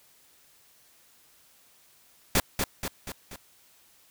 pink noise with echo, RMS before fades -22 dBFS, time 2.35-2.4 s, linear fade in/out 2 ms, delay 240 ms, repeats 4, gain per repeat -5 dB, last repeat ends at 3.36 s, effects white hiss -60 dBFS RMS until 4.1 s

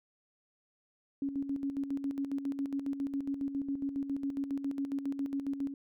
sine tone with tremolo, 277.2 Hz, C#4, in tune, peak -30 dBFS, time 1.22-5.74 s, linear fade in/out 2 ms, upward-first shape square, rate 7.3 Hz, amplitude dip 60%, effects none

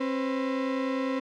35% pulse tone pair together, 267.5 / 505 Hz, C4 / B4, +38 / +39 cents, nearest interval major seventh, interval 1101 cents, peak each -26 / -31 dBFS, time 0-1.2 s, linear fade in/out 10 ms, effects low-pass 3000 Hz 12 dB/octave

